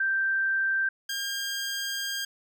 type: tone pair in turn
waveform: sine / 15% pulse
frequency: 1568 / 1607.4 Hz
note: G6 / G6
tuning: 0 / +43 cents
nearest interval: unison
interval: 43 cents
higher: second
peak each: -23 dBFS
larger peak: neither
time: 0-0.89 / 1.09-2.25 s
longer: second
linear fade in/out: 5 ms
effects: none